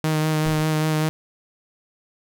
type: tone with vibrato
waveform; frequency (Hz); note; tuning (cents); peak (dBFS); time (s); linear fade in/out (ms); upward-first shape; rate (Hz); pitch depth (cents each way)
sawtooth; 155.56; D#3; 0; -15; 0.04-1.09; 0; sine; 5.1; 17
type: noise with exponential decay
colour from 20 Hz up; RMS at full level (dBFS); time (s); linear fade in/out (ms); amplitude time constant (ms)
brown; -26; 0.45-0.8; 0; 75
effects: none